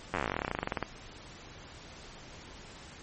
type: slowing click train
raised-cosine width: 0.5 ms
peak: -15 dBFS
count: 27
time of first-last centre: 0.14-0.827 s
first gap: 10 ms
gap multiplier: 1.07
effects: pink hiss -49 dBFS RMS until 3.02 s + MP3 32 kbps

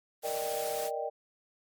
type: high-pass noise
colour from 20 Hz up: white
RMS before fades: -40 dBFS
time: 0.22-0.91 s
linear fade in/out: 50 ms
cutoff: 100 Hz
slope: 12 dB/octave
type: chord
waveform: sine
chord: Eb major seventh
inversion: second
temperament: equal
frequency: 466.2 / 587.3 / 622.3 / 784 Hz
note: Bb4 / D5 / Eb5 / G5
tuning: 0 / 0 / 0 / 0 cents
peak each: -37 dBFS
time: 0.23-1.1 s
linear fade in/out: 20 ms
effects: MP3 96 kbps

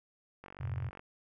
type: click train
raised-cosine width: 0.5 ms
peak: -33 dBFS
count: 27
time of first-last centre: 0.44-0.994 s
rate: 46.9 Hz
type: chord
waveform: sine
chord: F diminished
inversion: none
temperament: equal with one note detuned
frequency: 87.31 / 103.83 / 126.43 Hz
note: F2 / Ab2 / Cb3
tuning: 0 / 0 / +41 cents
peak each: -38 / -40 / -37 dBFS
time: 0.6-0.9 s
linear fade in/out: 10 ms
effects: none

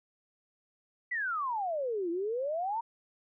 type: exponential two-way sweep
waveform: sine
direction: down then up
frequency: 2016 to 329.6 to 949 Hz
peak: -30 dBFS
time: 1.11-2.81 s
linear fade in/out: 10 ms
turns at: 2.1 s
effects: none

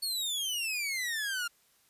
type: exponential sweep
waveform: sawtooth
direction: down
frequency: 4451 to 1384 Hz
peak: -28 dBFS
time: 0.02-1.48 s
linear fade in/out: 10 ms
effects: white hiss -67 dBFS RMS until 1.89 s + resampled to 32000 Hz

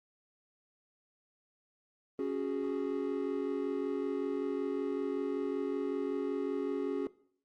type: chord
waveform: triangle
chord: C# suspended fourth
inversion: none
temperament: equal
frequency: 277.2 / 370 / 415.3 Hz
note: C#4 / F#4 / G#4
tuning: 0 / 0 / 0 cents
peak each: -34 dBFS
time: 2.19-7.07 s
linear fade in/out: 2 ms
effects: noise-tail reverb RT60 0.6 s tail -20 dB re dry + Opus 24 kbps

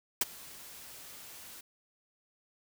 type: noise with ADSR envelope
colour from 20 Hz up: white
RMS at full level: -25 dBFS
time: 0.21-1.61 s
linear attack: 4 ms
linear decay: 25 ms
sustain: -24 dB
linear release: 6 ms
effects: none

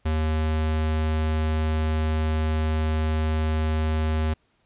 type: tone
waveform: square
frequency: 78.3 Hz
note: D#2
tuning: 11 cents sharp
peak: -22 dBFS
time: 0.05-4.34 s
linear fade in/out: 10 ms
effects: pink hiss -67 dBFS RMS until 4.65 s + resampled to 8000 Hz

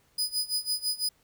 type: tone with tremolo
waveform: sawtooth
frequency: 4978 Hz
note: D#8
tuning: in tune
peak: -22 dBFS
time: 0.18-1.09 s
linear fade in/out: 5 ms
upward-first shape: sine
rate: 6 Hz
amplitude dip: 90%
effects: pink hiss -66 dBFS RMS until 1.23 s

